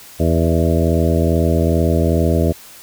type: harmonic tone with a mistuned harmonic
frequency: 82.41 Hz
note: E2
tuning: in tune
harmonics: 1 / 2 / 3 / 4 / 5 / 6 / 7 / 8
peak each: -16 / -19 / -21 / -22 / -23 / -24 / -24 / -25 dBFS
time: 0.19-2.53 s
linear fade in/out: 20 ms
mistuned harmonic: 7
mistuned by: +40 cents
effects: white hiss -40 dBFS RMS until 2.82 s